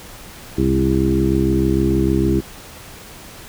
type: harmonic tone with a mistuned harmonic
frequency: 66.6 Hz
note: C2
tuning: 31 cents sharp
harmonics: 1 / 2 / 3 / 4 / 5 / 6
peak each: -21 / -22 / -21 / -23 / -18 / -23 dBFS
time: 0.57-2.41 s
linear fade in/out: 20 ms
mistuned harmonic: 2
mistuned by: -34 cents
effects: pink hiss -38 dBFS RMS until 3.48 s